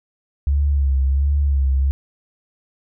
sine tone with vibrato, 69.3 Hz, C#2, in tune, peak -14 dBFS, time 0.47-1.91 s, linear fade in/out 0 ms, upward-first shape sine, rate 1.4 Hz, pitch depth 63 cents each way, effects none

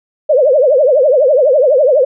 sine tone with vibrato, 554.4 Hz, C#5, in tune, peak -6 dBFS, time 0.29-2.05 s, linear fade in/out 10 ms, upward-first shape triangle, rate 12 Hz, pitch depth 250 cents each way, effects none

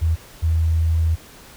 sine tone pair in turn, 81.2 / 81.2 Hz, E2 / E2, -26 / -26 cents, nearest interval unison, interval 0 cents, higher neither, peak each -15 dBFS, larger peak neither, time 0.01-0.16 / 0.42-1.16 s, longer second, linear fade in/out 20 ms, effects pink hiss -44 dBFS RMS until 1.56 s

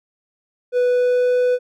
triangle tone with pitch glide, 493.9 to 496.8 Hz, B4 to B4, 0 to +10 cents, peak -12 dBFS, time 0.72-1.59 s, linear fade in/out 50 ms, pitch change +10 cents, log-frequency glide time 0.87-1.36 s, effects none

